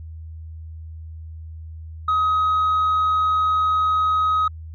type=tone; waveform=sine; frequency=1264 Hz; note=D#6; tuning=27 cents sharp; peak=-14 dBFS; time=2.08-4.48 s; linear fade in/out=5 ms; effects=tanh soft clip ceiling -15 dBFS + added 80 Hz sine -33 dBFS peak until 4.74 s

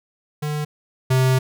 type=tone pair in turn; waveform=square; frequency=149.8 / 129.97 Hz; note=D3 / C3; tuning=+35 / -11 cents; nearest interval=major second; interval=246 cents; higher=first; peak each=-23 / -15 dBFS; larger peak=second; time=0.42-0.65 / 1.1-1.39 s; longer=second; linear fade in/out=10 ms; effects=none

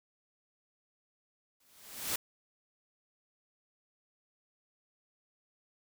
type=noise with exponential growth; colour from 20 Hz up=white; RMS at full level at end=-31 dBFS; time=1.6-2.16 s; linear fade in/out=5 ms; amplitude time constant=120 ms; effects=none

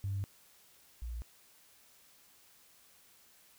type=tone pair in turn; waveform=sine; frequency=98.5 / 58.34 Hz; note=G2 / A#1; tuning=+9 / +2 cents; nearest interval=major sixth; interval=907 cents; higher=first; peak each=-32 / -37 dBFS; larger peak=first; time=0.04-0.24 / 1.02-1.22 s; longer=neither; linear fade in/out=0 ms; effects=tanh soft clip ceiling -28 dBFS + white hiss -63 dBFS RMS until 3.58 s

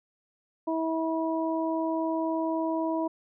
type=harmonic tone; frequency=323.7 Hz; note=E4; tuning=31 cents flat; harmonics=1 / 2 / 3; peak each=-28 / -31 / -33 dBFS; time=0.67-3.08 s; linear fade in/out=10 ms; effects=none

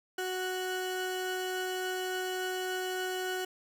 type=tone pair together; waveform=30% pulse; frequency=370 / 1476.5 Hz; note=F#4 / F#6; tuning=0 / -4 cents; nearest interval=2 octaves; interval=2396 cents; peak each=-31 / -35 dBFS; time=0.18-3.45 s; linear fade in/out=5 ms; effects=none

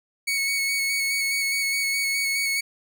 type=tone with vibrato; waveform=sawtooth; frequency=2217 Hz; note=C#7; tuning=in tune; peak=-19 dBFS; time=0.27-2.61 s; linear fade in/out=10 ms; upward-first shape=square; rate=4.8 Hz; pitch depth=15 cents each way; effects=none

